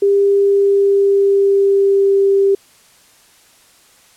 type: tone with pitch glide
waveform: sine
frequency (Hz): 399.3 to 394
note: G4 to G4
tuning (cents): +32 to +9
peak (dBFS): -9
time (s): 0.02-2.55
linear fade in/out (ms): 5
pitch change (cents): -23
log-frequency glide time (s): 0.27-2.19
effects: white hiss -49 dBFS RMS until 4.16 s + low-pass 11000 Hz 12 dB/octave